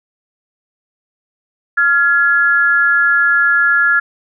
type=tone pair together; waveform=sine; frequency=1394 / 1690.6 Hz; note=F6 / G#6; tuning=-4 / +30 cents; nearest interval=minor third; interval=334 cents; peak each=-12 dBFS; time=1.77-4 s; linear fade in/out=10 ms; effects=none